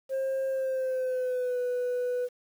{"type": "tone with pitch glide", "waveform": "sine", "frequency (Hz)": [533, 494.4], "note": ["C5", "B4"], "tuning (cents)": [32, 2], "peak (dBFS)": -24, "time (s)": [0.09, 2.29], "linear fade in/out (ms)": 50, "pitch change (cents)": -130, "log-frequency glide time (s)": [0.49, 1.59], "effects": ["tanh soft clip ceiling -26 dBFS", "9-bit"]}